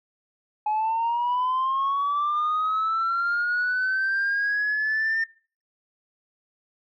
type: linear sweep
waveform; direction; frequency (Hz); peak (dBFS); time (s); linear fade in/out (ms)
sine; up; 843 to 1810; -20; 0.66-5.24; 5
effects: noise-tail reverb RT60 0.4 s tail -22 dB re dry + tanh soft clip ceiling -19 dBFS